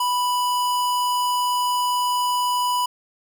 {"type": "tone", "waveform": "square", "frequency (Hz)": 987.8, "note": "B5", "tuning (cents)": 0, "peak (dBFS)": -20, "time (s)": [0, 2.86], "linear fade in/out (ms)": 5, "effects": []}